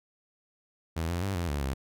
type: tone with pitch steps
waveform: sawtooth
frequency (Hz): 81.7 / 86.9 / 98.1 / 86.4 / 72.3 / 67.3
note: E2 / F2 / G2 / F2 / D2 / C2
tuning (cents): -15 / -8 / +2 / -18 / -27 / +49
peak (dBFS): -25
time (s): 0.96-1.74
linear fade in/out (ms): 10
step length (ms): 130
effects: none